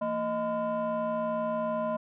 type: tone with frequency modulation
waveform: sine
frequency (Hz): 622.3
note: D#5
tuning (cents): 0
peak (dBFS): -26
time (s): 0.01-1.97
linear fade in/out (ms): 10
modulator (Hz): 394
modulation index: 1
effects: tanh soft clip ceiling -24 dBFS